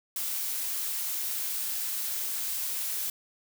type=noise; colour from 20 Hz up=blue; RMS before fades=-32 dBFS; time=0.16-3.1 s; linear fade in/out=2 ms; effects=none